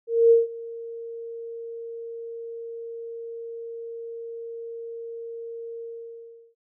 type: tone with ADSR envelope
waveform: sine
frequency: 461.9 Hz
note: A#4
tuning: 16 cents flat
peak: -11 dBFS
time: 0.07-6.55 s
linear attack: 240 ms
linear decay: 160 ms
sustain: -22 dB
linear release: 730 ms
effects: none